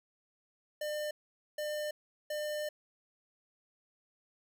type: tone bursts at uneven times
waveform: square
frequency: 601 Hz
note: D5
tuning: 40 cents sharp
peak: -35 dBFS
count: 3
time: 0.81-1.11 / 1.58-1.91 / 2.3-2.69 s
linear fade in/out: 5 ms
effects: none